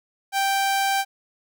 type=tone; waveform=sawtooth; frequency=784 Hz; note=G5; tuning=in tune; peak=-16 dBFS; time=0.32-1.05 s; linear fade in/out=50 ms; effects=none